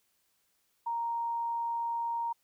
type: tone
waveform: sine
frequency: 932.3 Hz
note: A#5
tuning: in tune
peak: -30 dBFS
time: 0.86-2.33 s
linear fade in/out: 10 ms
effects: white hiss -74 dBFS RMS until 2.43 s